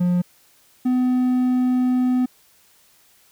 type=tone pair in turn; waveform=triangle; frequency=177.7 / 252 Hz; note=F3 / B3; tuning=+30 / +35 cents; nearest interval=tritone; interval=605 cents; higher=second; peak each=-14 dBFS; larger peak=neither; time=0-0.22 / 0.85-2.26 s; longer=second; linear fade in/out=10 ms; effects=white hiss -56 dBFS RMS until 3.31 s